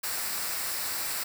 white noise with comb filter, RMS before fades -32 dBFS, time 0.03-1.24 s, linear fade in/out 10 ms, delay 0.31 ms, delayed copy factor -0.5, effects none

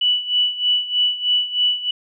sine tone with tremolo, 2960 Hz, F#7, in tune, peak -13 dBFS, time 0.01-1.91 s, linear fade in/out 5 ms, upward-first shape sine, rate 3.2 Hz, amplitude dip 80%, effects none

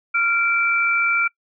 sine tone pair together, 1387 / 2333 Hz, F6 / D7, -12 / -12 cents, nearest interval major sixth, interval 900 cents, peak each -19 / -19 dBFS, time 0.14-1.28 s, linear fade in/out 10 ms, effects noise-tail reverb RT60 0.1 s tail -25 dB re dry

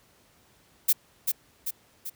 violet noise with echo, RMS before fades -20 dBFS, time 0.88-0.93 s, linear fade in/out 10 ms, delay 390 ms, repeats 3, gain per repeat -5 dB, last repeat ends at 2.1 s, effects pink hiss -61 dBFS RMS until 2.15 s + high-pass 60 Hz 12 dB/octave

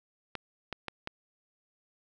clicks, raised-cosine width 0.3 ms, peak -19 dBFS, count 4, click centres 0.353 / 0.727 / 0.883 / 1.074 s, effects none

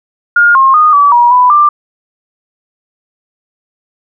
sine tone with pitch steps, 1419 / 1070 / 1231 / 1148 / 958 / 994 / 1185 Hz, F6 / C6 / D#6 / D6 / A#5 / B5 / D6, +27 / +38 / -19 / -40 / +47 / +11 / +15 cents, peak -3 dBFS, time 0.36-1.69 s, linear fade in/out 5 ms, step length 190 ms, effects none

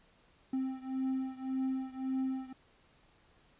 triangle beating tone pair, 262.2 / 264 Hz, C4 / C4, +4 / +16 cents, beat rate 1.8 Hz, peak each -33 / -35 dBFS, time 0.53-2.53 s, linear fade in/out 5 ms, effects pink hiss -66 dBFS RMS until 3.59 s + resampled to 8000 Hz

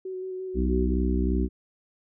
sine tone with vibrato, 373.2 Hz, F#4, 15 cents sharp, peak -31 dBFS, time 0.05-0.94 s, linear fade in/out 5 ms, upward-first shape square, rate 5.8 Hz, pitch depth 13 cents each way
harmonic tone, 62.9 Hz, B1, 32 cents sharp, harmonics 1 / 3 / 4 / 5 / 6, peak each -24 / -29 / -30 / -31 / -32 dBFS, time 0.54-1.49 s, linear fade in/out 50 ms
effects none

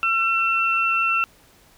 sine tone pair together, 1347.2 / 2696 Hz, E6 / E7, +37 / +38 cents, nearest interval octave, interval 1201 cents, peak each -21 / -20 dBFS, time 0.03-1.24 s, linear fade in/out 0 ms, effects pink hiss -54 dBFS RMS until 1.77 s

